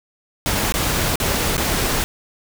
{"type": "noise with dropouts", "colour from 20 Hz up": "pink", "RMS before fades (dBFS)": -20, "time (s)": [0.46, 2.04], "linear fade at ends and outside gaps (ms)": 0, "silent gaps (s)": [[0.722, 0.74], [1.157, 1.201], [1.568, 1.579]], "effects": []}